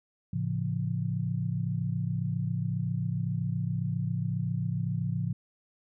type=chord; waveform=sine; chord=A augmented; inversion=none; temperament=just; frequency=110 / 137.5 / 171.88 Hz; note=A2 / C#3 / E#3; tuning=0 / -14 / -27 cents; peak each=-32 dBFS; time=0.33-5.33 s; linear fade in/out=5 ms; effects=none